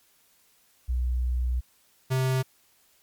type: tone pair in turn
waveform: sine / square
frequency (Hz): 61.74 / 130.48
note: B1 / C3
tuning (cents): 0 / -4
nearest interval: octave + minor second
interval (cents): 1296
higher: second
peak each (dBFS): -23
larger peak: neither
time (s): 0.88-1.61 / 2.1-2.43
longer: first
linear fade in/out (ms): 20
effects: white hiss -63 dBFS RMS until 3.02 s + MP3 96 kbps